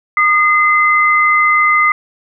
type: tone pair together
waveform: sine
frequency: 1223.1 / 2057 Hz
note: D#6 / C7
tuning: -30 / -30 cents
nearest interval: major sixth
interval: 900 cents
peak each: -11 dBFS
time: 0.17-1.92 s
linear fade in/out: 2 ms
effects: none